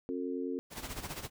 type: harmonic tone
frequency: 89.8 Hz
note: F2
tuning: 49 cents sharp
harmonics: 3 / 4 / 5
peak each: -36 / -39 / -39 dBFS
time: 0.09-0.59 s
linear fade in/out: 0 ms
type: noise with tremolo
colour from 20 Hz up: pink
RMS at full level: -39 dBFS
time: 0.7-1.3 s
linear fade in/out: 50 ms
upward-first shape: sine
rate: 15 Hz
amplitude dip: 70%
effects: none